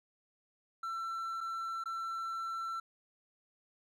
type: tone with dropouts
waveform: triangle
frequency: 1343 Hz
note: E6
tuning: 32 cents sharp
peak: -34 dBFS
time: 0.83-2.8 s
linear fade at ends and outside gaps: 5 ms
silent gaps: 1.407-1.41 / 1.839-1.857 s
effects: none